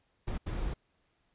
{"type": "noise bursts at uneven times", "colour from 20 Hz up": "brown", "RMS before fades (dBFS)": -34, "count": 2, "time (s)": [[0.27, 0.38], [0.46, 0.74]], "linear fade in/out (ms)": 10, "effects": ["pink hiss -74 dBFS RMS until 1.34 s", "resampled to 8000 Hz"]}